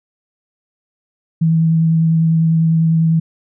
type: tone with vibrato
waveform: sine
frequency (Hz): 162.6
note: E3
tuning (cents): -23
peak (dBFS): -10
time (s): 1.41-3.2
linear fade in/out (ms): 10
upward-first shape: sine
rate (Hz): 10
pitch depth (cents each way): 13
effects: none